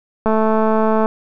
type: click train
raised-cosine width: 1 ms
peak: -4 dBFS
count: 176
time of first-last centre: 0.26-1.059 s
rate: 219 Hz
effects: none